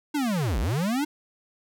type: linear two-way sweep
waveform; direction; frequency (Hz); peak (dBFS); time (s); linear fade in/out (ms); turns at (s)
square; down then up; 308.1 to 45.12 to 308.1; -24; 0.14-1.05; 10; 0.59
effects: none